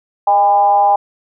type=tone with frequency modulation; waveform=sine; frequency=810 Hz; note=G#5; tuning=43 cents flat; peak=-8 dBFS; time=0.27-0.96 s; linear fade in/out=5 ms; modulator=195 Hz; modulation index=0.56; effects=none